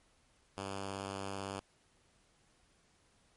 5% pulse tone, 98 Hz, G2, in tune, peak -28 dBFS, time 0.57-1.6 s, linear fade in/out 5 ms, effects pink hiss -70 dBFS RMS until 3.36 s + MP3 48 kbps

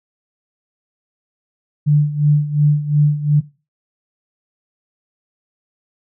sine tone with tremolo, 147.9 Hz, D3, 13 cents sharp, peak -8 dBFS, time 1.86-3.41 s, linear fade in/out 20 ms, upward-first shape sine, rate 2.8 Hz, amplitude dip 80%, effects noise-tail reverb RT60 0.3 s tail -18 dB re dry

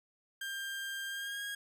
30% pulse tone with pitch glide, 1593 to 1635.9 Hz, G6 to G#6, +27 to -27 cents, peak -35 dBFS, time 0.41-1.55 s, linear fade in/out 5 ms, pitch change +46 cents, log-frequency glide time 1.07-1.43 s, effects 12-bit

